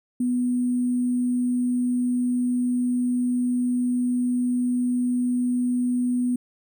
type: tone with sample-and-hold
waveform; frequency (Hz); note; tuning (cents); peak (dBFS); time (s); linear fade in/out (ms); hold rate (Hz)
sine; 246.9; B3; 0; -20; 0.2-6.36; 5; 8820
effects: none